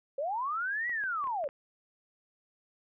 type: linear two-way sweep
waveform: sine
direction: up then down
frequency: 523.3 to 1975.5 to 523.3 Hz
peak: -30 dBFS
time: 0.18-1.48 s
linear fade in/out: 5 ms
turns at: 0.89 s
type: clicks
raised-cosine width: 0.5 ms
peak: -34 dBFS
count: 6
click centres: 0.895 / 1.038 / 1.241 / 1.272 / 1.441 / 1.489 s
effects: none